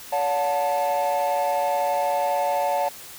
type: tone cluster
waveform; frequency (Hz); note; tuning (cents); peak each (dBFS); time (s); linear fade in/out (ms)
triangle; 570 / 720 / 882; C#5 / F#5 / A5; +48 / -47 / +4; -22; 0.12-2.89; 10
effects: tanh soft clip ceiling -14 dBFS + white hiss -41 dBFS RMS until 3.18 s